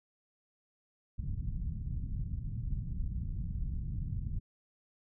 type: low-pass noise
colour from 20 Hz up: pink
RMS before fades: -36 dBFS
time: 1.18-4.4 s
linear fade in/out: 10 ms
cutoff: 160 Hz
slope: 24 dB/octave
effects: none